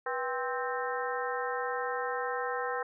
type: harmonic tone with a mistuned harmonic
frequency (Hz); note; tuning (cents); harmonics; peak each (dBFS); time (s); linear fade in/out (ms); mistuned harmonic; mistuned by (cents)
261.6; C4; 0; 2 / 3 / 4 / 5 / 6 / 7; -35 / -37 / -38 / -39 / -40 / -40; 0.06-2.83; 5; 2; -110
effects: none